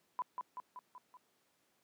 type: tone with echo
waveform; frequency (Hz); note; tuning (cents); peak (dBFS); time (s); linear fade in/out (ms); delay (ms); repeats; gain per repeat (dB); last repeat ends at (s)
sine; 1000; B5; +21; -33; 0.19-0.22; 0; 190; 5; -4; 1.17
effects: pink hiss -75 dBFS RMS until 1.83 s + high-pass 200 Hz 12 dB/octave